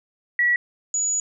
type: tone pair in turn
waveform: sine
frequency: 1934 / 6862 Hz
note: B6 / A8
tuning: -37 / -44 cents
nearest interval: octave + minor seventh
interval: 2193 cents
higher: second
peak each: -16 / -20 dBFS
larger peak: first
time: 0.39-0.56 / 0.94-1.2 s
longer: second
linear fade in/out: 2 ms
effects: none